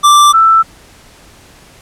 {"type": "tone pair in turn", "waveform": ["square", "sine"], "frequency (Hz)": [1174.7, 1325.8], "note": ["D6", "E6"], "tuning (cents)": [0, 10], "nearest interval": "major second", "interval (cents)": 210, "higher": "second", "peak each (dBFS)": -4, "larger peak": "neither", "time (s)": [[0.03, 0.33], [0.33, 0.63]], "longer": "neither", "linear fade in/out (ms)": 20, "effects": ["pink hiss -41 dBFS RMS until 1.81 s", "low-pass 11000 Hz 12 dB/octave"]}